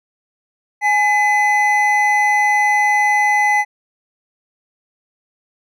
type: tone pair together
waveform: triangle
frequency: 834.3 / 2015 Hz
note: G#5 / B6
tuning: +8 / +34 cents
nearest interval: octave + minor third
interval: 1526 cents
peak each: -13 dBFS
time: 0.81-3.65 s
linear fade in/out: 50 ms
effects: none